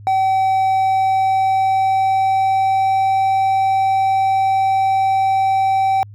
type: tone with pitch glide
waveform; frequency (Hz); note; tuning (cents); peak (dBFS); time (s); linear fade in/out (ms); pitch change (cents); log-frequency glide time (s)
triangle; 766 to 772.2; G5 to G5; -40 to -26; -11; 0.07-6.03; 0; +14; 0.67-3.23
effects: added 103 Hz sine -35 dBFS peak until 6.14 s